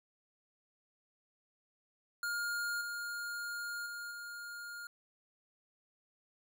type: tone with level steps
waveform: square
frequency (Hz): 1416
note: F6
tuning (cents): +23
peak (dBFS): -35 / -39 / -42 / -44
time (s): 2.23-4.87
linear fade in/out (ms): 2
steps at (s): 2.81 / 3.86 / 4.11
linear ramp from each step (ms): 2
effects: none